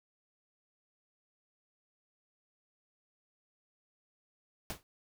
pink noise with exponential decay, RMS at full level -35 dBFS, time 4.7-4.83 s, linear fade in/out 0 ms, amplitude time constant 27 ms, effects none

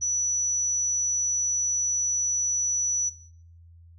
sine tone, 5920 Hz, F#8, in tune, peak -23 dBFS, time 0.01-3.1 s, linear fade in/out 20 ms, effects noise-tail reverb RT60 0.6 s tail -18 dB re dry + added 84 Hz sine -48 dBFS peak until 3.98 s

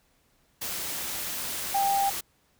sine tone in noise, 793 Hz, G5, 20 cents sharp, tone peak -22 dBFS, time 1.74-2.1 s, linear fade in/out 10 ms, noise white, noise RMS -33 dBFS, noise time 0.61-2.21 s, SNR +8 dB, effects pink hiss -67 dBFS RMS until 2.59 s

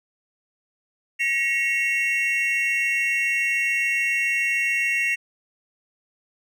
triangle tone cluster, 1907 / 2200 / 2734 Hz, A#6 / C#7 / F7, +39 / -14 / -37 cents, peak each -23 dBFS, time 1.19-5.16 s, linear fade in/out 20 ms, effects none

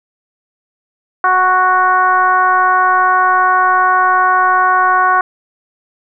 sine tone with frequency modulation, 1108.7 Hz, C#6, in tune, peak -8 dBFS, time 1.24-5.21 s, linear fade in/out 2 ms, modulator 370 Hz, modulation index 1.1, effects none

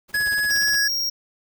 pink noise with tremolo, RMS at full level -37 dBFS, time 0.08-0.8 s, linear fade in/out 50 ms, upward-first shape triangle, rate 17 Hz, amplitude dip 100%
square tone with vibrato, 1676 Hz, G#6, 15 cents sharp, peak -20 dBFS, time 0.14-0.88 s, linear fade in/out 5 ms, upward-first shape sine, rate 4.2 Hz, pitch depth 9 cents each way
square tone, 5588 Hz, F8, in tune, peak -22 dBFS, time 0.5-1.1 s, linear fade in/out 10 ms
effects none

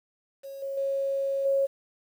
sine tone with level steps, 548 Hz, C#5, 20 cents flat, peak -37 / -30 / -25 / -21 dBFS, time 0.43-1.67 s, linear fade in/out 20 ms, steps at 0.62 / 0.77 / 1.45 s, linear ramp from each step 5 ms, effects 9-bit

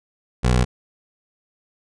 20% pulse tone, 61.74 Hz, B1, in tune, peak -10 dBFS, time 0.43-0.65 s, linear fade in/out 20 ms, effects resampled to 22050 Hz

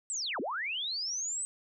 sine linear two-way sweep, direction down then up, 8230 to 208.1 to 8230 Hz, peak -32 dBFS, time 0.1-1.45 s, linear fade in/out 0 ms, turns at 0.4 s, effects none

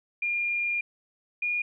sine tone pair in turn, 2409 / 2433 Hz, D7 / D#7, +43 / -39 cents, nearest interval unison, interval 18 cents, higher second, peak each -25 dBFS, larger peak neither, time 0.22-0.81 / 1.42-1.62 s, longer first, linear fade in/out 5 ms, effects none

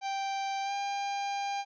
45% pulse tone with pitch glide, 784 to 799.5 Hz, G5 to G5, 0 to +34 cents, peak -31 dBFS, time 0.01-1.65 s, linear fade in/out 50 ms, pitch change +34 cents, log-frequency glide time 0.62-0.73 s, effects resampled to 16000 Hz

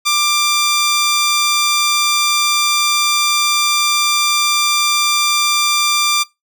10% pulse tone, 1186 Hz, D6, 17 cents sharp, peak -4 dBFS, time 0.05-6.24 s, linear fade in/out 20 ms, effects noise-tail reverb RT60 0.2 s tail -23 dB re dry

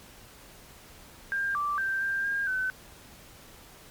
sine tone with pitch steps, 1598 / 1169 / 1569 / 1587 / 1613 / 1519 Hz, G6 / D6 / G6 / G6 / G6 / F#6, +33 / -8 / +1 / +21 / +49 / +45 cents, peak -26 dBFS, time 1.32-2.7 s, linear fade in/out 0 ms, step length 230 ms, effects pink hiss -51 dBFS RMS until 3.9 s + MP3 96 kbps

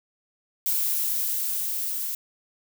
violet noise with level ramp, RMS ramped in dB -24 to -30 dBFS, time 0.66-2.15 s, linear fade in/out 2 ms, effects none

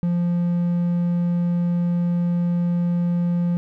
triangle tone, 173.9 Hz, F3, 7 cents flat, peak -16 dBFS, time 0.03-3.57 s, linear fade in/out 0 ms, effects none

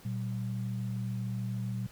sine tone pair together, 118.85 / 191.8 Hz, A#2 / G3, +34 / -37 cents, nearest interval minor sixth, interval 829 cents, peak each -33 / -37 dBFS, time 0.05-1.87 s, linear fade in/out 5 ms, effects pink hiss -56 dBFS RMS until 1.91 s

